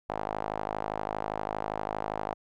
sawtooth tone with band-pass filter, 52.5 Hz, G#1, 19 cents sharp, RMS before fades -34 dBFS, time 0.09-2.34 s, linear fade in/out 10 ms, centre 790 Hz, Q 2.4, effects none

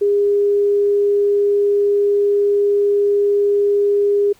sine tone, 406.6 Hz, G#4, 37 cents flat, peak -12 dBFS, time 0.01-4.33 s, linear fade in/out 10 ms, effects pink hiss -52 dBFS RMS until 4.39 s

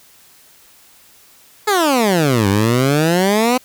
15% pulse exponential two-way sweep, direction down then up, 436.4 to 96.3 to 258.5 Hz, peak -6 dBFS, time 1.67-3.58 s, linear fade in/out 10 ms, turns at 2.48 s, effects white hiss -48 dBFS RMS until 3.64 s

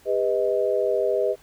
sine tone cluster, 402.4 / 496.1 / 628 Hz, G4 / B4 / D#5, +45 / +8 / +16 cents, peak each -24 dBFS, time 0.05-1.36 s, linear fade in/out 50 ms, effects pink hiss -55 dBFS RMS until 1.42 s

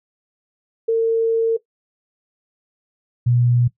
sine tone pair in turn, 453.8 / 121.45 Hz, A#4 / B2, -47 / -29 cents, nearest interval octave + major seventh, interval 2282 cents, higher first, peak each -13 dBFS, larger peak neither, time 0.88-1.57 / 3.26-3.68 s, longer first, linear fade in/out 10 ms, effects noise-tail reverb RT60 0.1 s tail -17 dB re dry

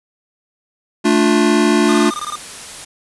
square chord, D minor, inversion second, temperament just, 220.2 / 293.7 / 352.4 Hz, A3 / D4 / F4, +2 / 0 / +16 cents, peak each -16 dBFS, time 1.04-2.11 s, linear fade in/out 20 ms
white noise, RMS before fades -32 dBFS, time 1.84-2.85 s, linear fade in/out 10 ms
square tone bursts, 1213 Hz, D#6, 44 cents flat, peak -22 dBFS, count 9, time 1.89-2.355 s, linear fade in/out 0 ms, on 33 ms, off 21 ms
effects resampled to 24000 Hz

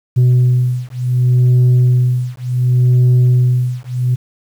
sine beating tone pair, 124.5 / 125.18 Hz, B2 / B2, +14 / +24 cents, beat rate 0.68 Hz, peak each -10 dBFS, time 0.16-4.16 s, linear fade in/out 20 ms, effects tanh soft clip ceiling -6 dBFS + 7-bit

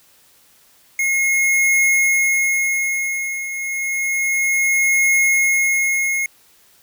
square tone with tremolo, 2159 Hz, C#7, 46 cents flat, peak -13 dBFS, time 0.99-6.26 s, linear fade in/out 2 ms, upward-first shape triangle, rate 0.3 Hz, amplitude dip 75%, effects white hiss -53 dBFS RMS until 6.82 s

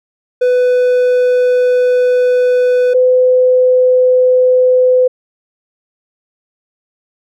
triangle / sine tone pair in turn, 498.1 / 506.2 Hz, B4 / B4, +15 / +43 cents, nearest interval unison, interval 28 cents, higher second, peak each -6 dBFS, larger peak neither, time 0.41-2.94 / 2.94-5.08 s, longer first, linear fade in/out 10 ms, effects none

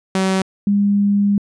sawtooth / sine tone pair in turn, 190 / 202.3 Hz, F#3 / G#3, +46 / -45 cents, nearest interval minor second, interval 109 cents, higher second, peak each -11 / -12 dBFS, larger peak first, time 0.15-0.42 / 0.67-1.38 s, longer second, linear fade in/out 2 ms, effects resampled to 22050 Hz

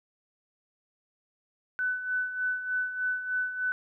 sine tone with tremolo, 1500 Hz, F#6, 23 cents sharp, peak -25 dBFS, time 1.79-3.72 s, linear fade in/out 0 ms, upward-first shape sine, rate 3.3 Hz, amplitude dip 65%, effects none

